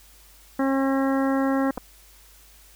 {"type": "harmonic tone", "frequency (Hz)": 270, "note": "C#4", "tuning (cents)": -45, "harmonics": [1, 2, 3, 4, 5, 6, 7], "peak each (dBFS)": [-21, -27, -31, -33, -35, -37, -38], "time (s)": [0.59, 1.71], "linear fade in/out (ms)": 5}
{"type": "clicks", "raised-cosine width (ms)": 1, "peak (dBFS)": -17, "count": 2, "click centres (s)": [1.775, 1.779]}
{"effects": ["added 50 Hz sine -53 dBFS peak until 2.75 s", "white hiss -53 dBFS RMS until 2.75 s"]}